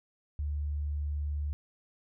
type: tone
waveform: sine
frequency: 73.42 Hz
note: D2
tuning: in tune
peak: -30 dBFS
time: 0.39-1.53 s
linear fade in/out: 0 ms
effects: none